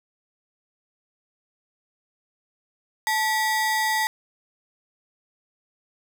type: ring-modulated tone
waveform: 45% pulse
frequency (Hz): 1408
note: F6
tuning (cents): +14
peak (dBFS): -18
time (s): 3.07-4.07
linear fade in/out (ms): 0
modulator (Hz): 535
effects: none